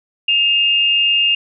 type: tone pair together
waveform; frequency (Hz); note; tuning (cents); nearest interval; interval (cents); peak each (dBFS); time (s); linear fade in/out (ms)
sine; 2564 / 2806; E7 / F7; -49 / +8; major second; 157; -20 / -12; 0.28-1.35; 5
effects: none